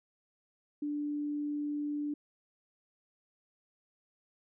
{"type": "tone", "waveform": "sine", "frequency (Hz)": 293.7, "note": "D4", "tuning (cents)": 0, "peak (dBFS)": -32, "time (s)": [0.82, 2.14], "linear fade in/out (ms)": 5, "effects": []}